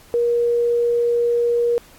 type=tone; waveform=sine; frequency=474.6 Hz; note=A#4; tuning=31 cents sharp; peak=-15 dBFS; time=0.14-1.78 s; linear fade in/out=0 ms; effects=pink hiss -48 dBFS RMS until 1.98 s + AAC 64 kbps